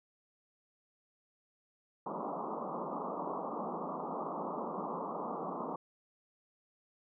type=band-pass noise; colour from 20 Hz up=white; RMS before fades=-39 dBFS; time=2.06-5.76 s; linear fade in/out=5 ms; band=160 to 1200 Hz; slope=96 dB/octave; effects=none